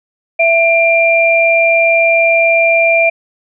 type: tone pair together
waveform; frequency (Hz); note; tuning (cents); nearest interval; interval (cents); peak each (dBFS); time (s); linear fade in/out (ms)
sine; 665 / 2381; E5 / D7; +15 / +23; octave + minor seventh; 2208; -10; 0.39-3.1; 10
effects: none